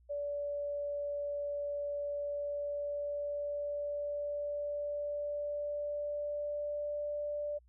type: tone with pitch glide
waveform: sine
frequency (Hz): 577 to 587.8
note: D5 to D5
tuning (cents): -31 to +1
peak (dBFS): -34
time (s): 0.09-7.59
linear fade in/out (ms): 20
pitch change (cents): +32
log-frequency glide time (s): 2.02-7
effects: added 60 Hz sine -61 dBFS peak until 7.68 s